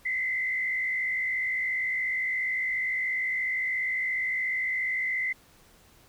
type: tone with frequency modulation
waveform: sine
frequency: 2045 Hz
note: C7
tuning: 40 cents flat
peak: -26 dBFS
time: 0.05-5.33 s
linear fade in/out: 10 ms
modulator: 57.1 Hz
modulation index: 1.1
effects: pink hiss -58 dBFS RMS until 6.08 s